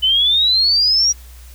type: exponential sweep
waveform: sine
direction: up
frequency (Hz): 2989 to 5780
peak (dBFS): -11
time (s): 0.02-1.13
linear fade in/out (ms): 20
effects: added 61 Hz sine -36 dBFS peak until 1.54 s + white hiss -46 dBFS RMS until 1.54 s